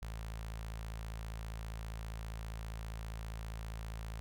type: tone with notch filter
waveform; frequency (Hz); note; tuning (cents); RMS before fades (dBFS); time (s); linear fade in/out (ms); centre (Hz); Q
sawtooth; 55; A1; 0; -43; 0.02-4.2; 0; 310; 0.63
effects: none